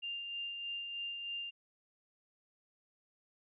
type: tone with tremolo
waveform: sine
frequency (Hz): 2796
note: F7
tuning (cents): +1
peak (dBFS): -37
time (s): 0.02-1.51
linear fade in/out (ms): 20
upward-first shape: sine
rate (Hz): 3.2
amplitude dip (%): 35
effects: none